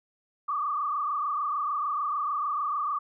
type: tone with frequency modulation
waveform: sine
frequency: 1174.7 Hz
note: D6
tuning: in tune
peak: -26 dBFS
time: 0.48-2.99 s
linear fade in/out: 10 ms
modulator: 26.7 Hz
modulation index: 2.3
effects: none